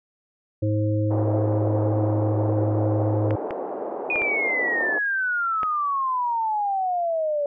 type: harmonic tone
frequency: 106 Hz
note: G#2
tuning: 36 cents sharp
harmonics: 1 / 3 / 5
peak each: -21 / -26 / -28 dBFS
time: 0.62-3.36 s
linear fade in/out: 10 ms
type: band-pass noise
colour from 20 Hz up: pink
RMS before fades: -30 dBFS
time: 1.1-4.99 s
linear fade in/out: 10 ms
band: 350 to 800 Hz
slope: 24 dB/octave
type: clicks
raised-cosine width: 0.5 ms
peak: -15 dBFS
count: 5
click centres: 3.308 / 3.508 / 4.158 / 4.219 / 5.632 s
type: exponential sweep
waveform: sine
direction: down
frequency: 2489 to 570 Hz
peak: -21 dBFS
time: 4.1-7.46 s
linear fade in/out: 2 ms
effects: none